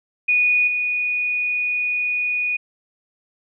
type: tone with level steps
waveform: sine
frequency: 2466 Hz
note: D#7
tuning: 16 cents flat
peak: -14 / -19 dBFS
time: 0.28-2.57 s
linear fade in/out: 10 ms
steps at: 0.67 s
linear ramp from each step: 10 ms
effects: none